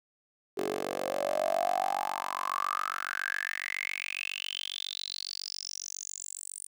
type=tone with high-pass filter sweep; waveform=10% pulse; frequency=47.26 Hz; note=F#1; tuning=37 cents sharp; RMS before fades=-34 dBFS; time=0.57-6.67 s; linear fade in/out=10 ms; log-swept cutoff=400 to 9100 Hz; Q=10; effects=none